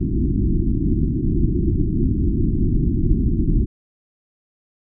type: low-pass noise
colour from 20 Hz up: pink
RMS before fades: -18 dBFS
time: 0-3.66 s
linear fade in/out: 20 ms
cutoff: 360 Hz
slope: 96 dB/octave
effects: none